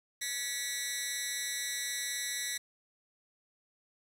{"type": "tone with amplitude modulation", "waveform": "10% pulse", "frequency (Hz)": 1954, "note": "B6", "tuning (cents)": -19, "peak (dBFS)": -20, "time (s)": [0.21, 2.58], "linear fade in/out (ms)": 10, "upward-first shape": "sine", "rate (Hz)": 261, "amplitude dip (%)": 95, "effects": ["low-pass 12000 Hz 12 dB/octave", "9-bit"]}